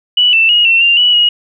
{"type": "tone with pitch steps", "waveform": "sine", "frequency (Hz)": [2953, 2667, 2883, 2704, 2785, 2944, 2892], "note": ["F#7", "E7", "F#7", "E7", "F7", "F#7", "F#7"], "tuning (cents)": [-4, 20, -46, 43, -5, -9, -40], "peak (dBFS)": -6, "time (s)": [0.17, 1.29], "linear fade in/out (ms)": 5, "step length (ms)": 160, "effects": []}